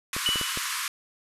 pink band-pass noise, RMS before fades -31 dBFS, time 0.13-0.88 s, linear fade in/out 2 ms, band 1000 to 13000 Hz, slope 96 dB/octave
clicks, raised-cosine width 2 ms, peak -21 dBFS, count 5, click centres 0.165 / 0.29 / 0.358 / 0.413 / 0.574 s
triangle tone with exponential decay, 2960 Hz, F#7, in tune, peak -19 dBFS, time 0.26-0.86 s, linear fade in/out 1 ms, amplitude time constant 130 ms
effects none

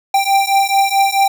square beating tone pair, 784 / 788.6 Hz, G5 / G5, 0 / +10 cents, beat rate 4.6 Hz, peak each -15 dBFS, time 0.14-1.28 s, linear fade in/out 5 ms, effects none

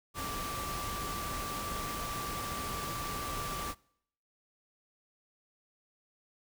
sine tone in noise, 1167 Hz, D6, 11 cents flat, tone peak -39 dBFS, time 0.14-3.75 s, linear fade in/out 50 ms, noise pink, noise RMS -39 dBFS, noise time 0.14-3.75 s, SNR -3 dB, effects noise-tail reverb RT60 0.7 s tail -24 dB re dry

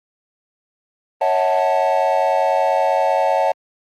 triangle chord, F# minor seventh, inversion second, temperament equal with one note detuned, 554.4 / 644.6 / 740 / 880 Hz, C#5 / E5 / F#5 / A5, 0 / -39 / 0 / 0 cents, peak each -18 dBFS, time 1.21-3.52 s, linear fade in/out 5 ms, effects Opus 24 kbps

